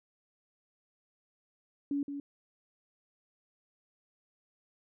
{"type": "tone with echo", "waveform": "sine", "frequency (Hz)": 283.5, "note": "C#4", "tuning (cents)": 39, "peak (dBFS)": -29, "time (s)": [1.91, 2.03], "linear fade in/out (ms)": 2, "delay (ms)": 170, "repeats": 1, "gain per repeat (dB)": -7, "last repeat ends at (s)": 2.2, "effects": []}